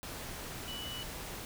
sine tone in noise, 2960 Hz, F#7, in tune, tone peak -41 dBFS, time 0.68-1.03 s, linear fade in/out 0 ms, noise pink, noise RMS -43 dBFS, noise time 0.03-1.45 s, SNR -1 dB, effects none

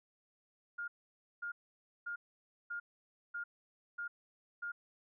sine tone bursts, 1415 Hz, F6, 22 cents sharp, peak -38 dBFS, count 7, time 0.78-4.72 s, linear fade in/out 10 ms, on 100 ms, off 540 ms, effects none

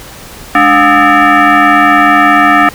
sine tone with frequency modulation, 293.7 Hz, D4, in tune, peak -3 dBFS, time 0.55-2.69 s, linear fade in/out 2 ms, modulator 504 Hz, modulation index 3.5, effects pink hiss -30 dBFS RMS until 2.74 s

